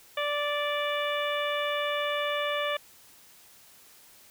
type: harmonic tone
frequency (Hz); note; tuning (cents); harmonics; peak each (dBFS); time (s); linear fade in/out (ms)
585; D5; -7; 1 / 2 / 3 / 4 / 5 / 6; -30 / -33 / -35 / -36 / -37 / -38; 0.17-2.77; 5
effects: white hiss -55 dBFS RMS until 4.3 s